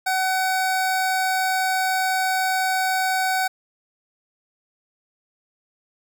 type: tone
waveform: 25% pulse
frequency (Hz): 754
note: F#5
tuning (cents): +32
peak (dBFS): -16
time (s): 0.06-3.48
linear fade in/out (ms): 10
effects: none

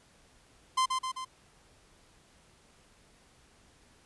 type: tone with echo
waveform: 45% pulse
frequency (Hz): 1038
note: C6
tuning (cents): -14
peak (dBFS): -24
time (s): 0.77-0.86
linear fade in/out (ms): 10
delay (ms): 130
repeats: 3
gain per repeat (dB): -4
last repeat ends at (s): 1.25
effects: pink hiss -62 dBFS RMS until 4.05 s + resampled to 24000 Hz

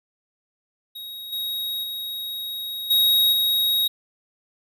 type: tone with level steps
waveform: square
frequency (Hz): 3785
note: A#7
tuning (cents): +26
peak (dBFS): -34 / -26 / -29 / -16 / -19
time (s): 0.95-3.88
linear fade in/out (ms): 10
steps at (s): 1.32 / 1.83 / 2.9 / 3.32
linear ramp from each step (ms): 10
effects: none

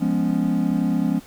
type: chord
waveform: triangle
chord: C# dominant seventh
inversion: first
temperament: equal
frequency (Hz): 174.61 / 207.7 / 246.9 / 277.2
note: E#3 / G#3 / B3 / C#4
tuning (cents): 0 / 0 / 0 / 0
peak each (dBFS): -22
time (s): 0-1.2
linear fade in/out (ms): 20
effects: pink hiss -47 dBFS RMS until 1.26 s

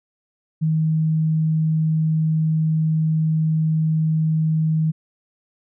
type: tone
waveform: sine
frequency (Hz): 158.1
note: D#3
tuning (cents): +28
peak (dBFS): -16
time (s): 0.61-4.92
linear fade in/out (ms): 20
effects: none

